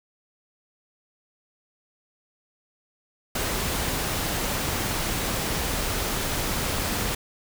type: noise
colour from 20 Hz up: pink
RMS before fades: -27 dBFS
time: 3.35-7.15 s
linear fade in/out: 5 ms
effects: none